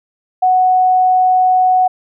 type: tone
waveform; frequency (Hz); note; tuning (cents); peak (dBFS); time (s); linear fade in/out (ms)
sine; 740; F#5; 0; -8; 0.42-1.88; 10
effects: none